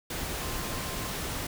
sine tone in noise, 1046.5 Hz, C6, in tune, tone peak -44 dBFS, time 0.41-1.12 s, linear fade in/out 5 ms, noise pink, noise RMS -34 dBFS, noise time 0.1-1.47 s, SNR -13 dB, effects none

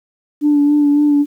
sine tone with vibrato, 291.8 Hz, D4, 11 cents flat, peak -8 dBFS, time 0.41-1.26 s, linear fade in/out 50 ms, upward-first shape sine, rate 3.6 Hz, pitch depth 25 cents each way, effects tanh soft clip ceiling -5 dBFS + 8-bit

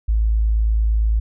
sine tone, 54.4 Hz, A1, 19 cents flat, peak -14 dBFS, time 0.08-1.2 s, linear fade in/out 10 ms, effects none

